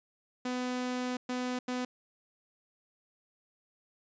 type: tone bursts at uneven times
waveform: sawtooth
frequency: 250.4 Hz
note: B3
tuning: 24 cents sharp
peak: -28 dBFS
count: 3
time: 0.45-1.17 / 1.29-1.59 / 1.68-1.85 s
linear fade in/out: 5 ms
effects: resampled to 16000 Hz